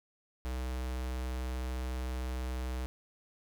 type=tone with notch filter; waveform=square; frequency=63.2 Hz; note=B1; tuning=41 cents sharp; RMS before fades=-36 dBFS; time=0.45-2.86 s; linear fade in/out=0 ms; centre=150 Hz; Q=1.3; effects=none